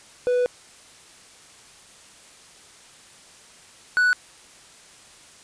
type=tone pair in turn; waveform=triangle; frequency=493.9 / 1480 Hz; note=B4 / F#6; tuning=0 / 0 cents; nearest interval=octave + perfect fifth; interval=1900 cents; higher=second; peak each=-16 / -14 dBFS; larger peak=second; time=0.27-0.46 / 3.97-4.13 s; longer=first; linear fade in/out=0 ms; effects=white hiss -49 dBFS RMS until 5.43 s + resampled to 22050 Hz